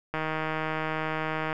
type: click train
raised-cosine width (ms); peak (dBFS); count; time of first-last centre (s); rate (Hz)
0.5; -15; 219; 0.14-1.529; 157
effects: none